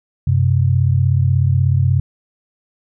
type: tone pair together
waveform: sine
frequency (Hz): 94.33 / 130.81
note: F#2 / C3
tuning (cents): +34 / 0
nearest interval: tritone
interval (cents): 566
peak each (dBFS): -14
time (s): 0.27-2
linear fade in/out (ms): 5
effects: none